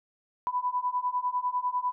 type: beating tone pair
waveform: sine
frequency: 987.8 / 997.8 Hz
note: B5 / B5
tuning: 0 / +17 cents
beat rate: 10 Hz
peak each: -30 / -29 dBFS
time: 0.47-1.92 s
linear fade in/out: 0 ms
effects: none